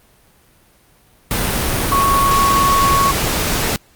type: tone in noise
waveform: sine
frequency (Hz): 1108.7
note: C#6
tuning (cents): 0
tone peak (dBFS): -12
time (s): 1.92-3.11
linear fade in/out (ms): 0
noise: pink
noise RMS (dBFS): -18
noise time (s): 1.31-3.76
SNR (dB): +3
effects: pink hiss -52 dBFS RMS until 3.95 s + Opus 32 kbps